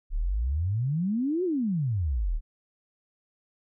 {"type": "exponential two-way sweep", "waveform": "sine", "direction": "up then down", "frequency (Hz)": [32.7, 380, 32.7], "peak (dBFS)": -24, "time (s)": [0.1, 2.41], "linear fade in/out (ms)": 50, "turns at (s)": 1.44, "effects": []}